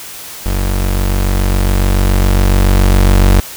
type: tone with level ramp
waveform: 35% pulse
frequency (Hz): 47.15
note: F#1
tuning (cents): +33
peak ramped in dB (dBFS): -11 to -3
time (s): 0.46-3.4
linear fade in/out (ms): 0
effects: white hiss -29 dBFS RMS until 3.56 s